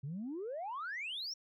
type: exponential sweep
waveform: sine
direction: up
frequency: 129.5 to 5740 Hz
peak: -37 dBFS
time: 0.03-1.34 s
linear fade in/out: 10 ms
effects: tanh soft clip ceiling -35 dBFS